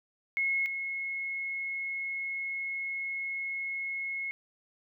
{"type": "tone pair in turn", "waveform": "sine", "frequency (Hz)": [2173, 2173], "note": ["C#7", "C#7"], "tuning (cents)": [-35, -35], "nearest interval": "unison", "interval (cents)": 0, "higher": "neither", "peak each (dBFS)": [-26, -32], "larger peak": "first", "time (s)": [[0.37, 0.66], [0.66, 4.31]], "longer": "second", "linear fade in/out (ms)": 0, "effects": []}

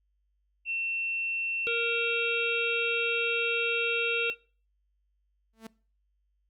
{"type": "tone", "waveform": "sine", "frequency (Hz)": 2700, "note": "E7", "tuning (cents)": 41, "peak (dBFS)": -29, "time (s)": [0.65, 4.35], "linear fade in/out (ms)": 50}
{"type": "harmonic tone", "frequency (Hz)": 466.7, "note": "A#4", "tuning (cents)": 2, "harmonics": [1, 3, 5, 7, 8], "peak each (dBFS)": [-31, -36, -38, -39, -40], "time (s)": [1.67, 4.3], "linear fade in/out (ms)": 0}
{"type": "tone with exponential growth", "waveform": "sawtooth", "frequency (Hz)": 223.3, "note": "A3", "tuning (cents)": 26, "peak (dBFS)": -34, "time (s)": [5.53, 5.67], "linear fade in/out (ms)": 5, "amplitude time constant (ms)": 29}
{"effects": ["noise-tail reverb RT60 0.4 s tail -21 dB re dry", "added 50 Hz sine -70 dBFS peak until 6.49 s"]}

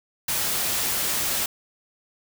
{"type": "noise", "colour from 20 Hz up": "white", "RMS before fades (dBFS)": -25, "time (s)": [0.28, 1.46], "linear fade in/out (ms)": 5, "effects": []}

